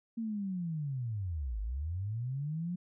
sine linear two-way sweep, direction down then up, 231.9 to 49 to 181.6 Hz, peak -33 dBFS, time 0.17-2.76 s, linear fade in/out 10 ms, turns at 1.6 s, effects none

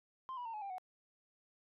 sine tone with pitch steps, 1046 / 976 / 910.6 / 849.6 / 792.7 / 739.6 Hz, C6 / B5 / A#5 / G#5 / G5 / F#5, -1 / -21 / -41 / +39 / +19 / -1 cents, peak -39 dBFS, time 0.29-0.782 s, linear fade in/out 0 ms, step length 82 ms, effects tanh soft clip ceiling -39 dBFS

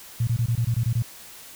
sine tone bursts, 117.1 Hz, A#2, 8 cents sharp, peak -19 dBFS, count 9, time 0.2-1.024 s, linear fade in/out 5 ms, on 72 ms, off 22 ms, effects white hiss -44 dBFS RMS until 1.55 s

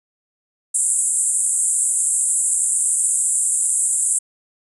pink band-pass noise, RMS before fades -19 dBFS, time 0.74-4.19 s, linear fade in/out 10 ms, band 7500 to 10000 Hz, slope 96 dB/octave, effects none

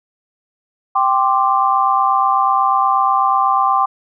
sine chord, G suspended fourth, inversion none, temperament equal, 784 / 1046.5 / 1174.7 Hz, G5 / C6 / D6, 0 / 0 / 0 cents, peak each -16 dBFS, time 0.95-3.86 s, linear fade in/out 10 ms, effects none

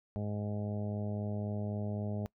harmonic tone, 103.83 Hz, G#2, in tune, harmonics 1 / 2 / 3 / 4 / 5 / 6 / 7 / 8, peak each -36 / -38 / -50 / -46 / -50 / -45 / -53 / -57 dBFS, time 0.16-2.26 s, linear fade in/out 0 ms, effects noise-tail reverb RT60 0.1 s tail -22 dB re dry

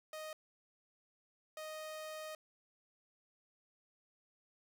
sawtooth tone bursts at uneven times, 622.3 Hz, D#5, in tune, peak -40 dBFS, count 2, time 0.13-0.33 / 1.57-2.35 s, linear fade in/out 2 ms, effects none

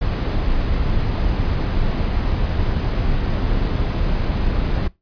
brown noise, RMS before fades -19 dBFS, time 0.01-4.88 s, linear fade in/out 10 ms, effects noise-tail reverb RT60 0.2 s tail -20 dB re dry + resampled to 11025 Hz

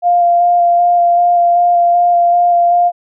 sine tone with vibrato, 698 Hz, F5, 1 cent flat, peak -7 dBFS, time 0.02-2.92 s, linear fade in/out 50 ms, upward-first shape square, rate 2.6 Hz, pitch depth 11 cents each way, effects none

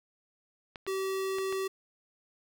clicks, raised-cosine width 0.3 ms, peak -25 dBFS, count 4, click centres 0.758 / 0.866 / 1.385 / 1.526 s
square tone, 383.8 Hz, G4, 37 cents flat, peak -31 dBFS, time 0.87-1.68 s, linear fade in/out 10 ms
effects none

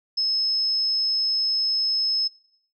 sine tone, 5190 Hz, E8, 28 cents flat, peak -20 dBFS, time 0.17-2.28 s, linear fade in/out 10 ms, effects noise-tail reverb RT60 0.7 s tail -21 dB re dry

